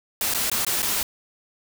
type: noise with dropouts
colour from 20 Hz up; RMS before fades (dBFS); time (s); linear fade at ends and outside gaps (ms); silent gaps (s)
white; -24; 0.21-1.03; 2; 0.339-0.346 / 0.499-0.515 / 0.649-0.666 / 0.821-0.827
effects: none